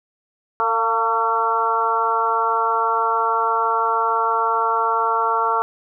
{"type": "harmonic tone with a mistuned harmonic", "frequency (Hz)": 226.1, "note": "A3", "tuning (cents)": 47, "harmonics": [2, 3, 4, 5, 6], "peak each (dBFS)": [-26, -27, -21, -22, -22], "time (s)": [0.6, 5.62], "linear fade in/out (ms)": 0, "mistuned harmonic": 3, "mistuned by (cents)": 34, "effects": []}